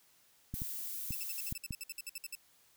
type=clicks; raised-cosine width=5 ms; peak=-27 dBFS; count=5; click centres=0.54 / 0.619 / 1.107 / 1.524 / 1.708 s
type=noise; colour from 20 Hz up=violet; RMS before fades=-41 dBFS; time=0.54-1.53 s; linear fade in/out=5 ms
type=tone bursts; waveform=10% pulse; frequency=2637 Hz; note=E7; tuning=in tune; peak=-31 dBFS; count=15; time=1.12-2.352 s; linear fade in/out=2 ms; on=28 ms; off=58 ms
effects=white hiss -67 dBFS RMS until 2.76 s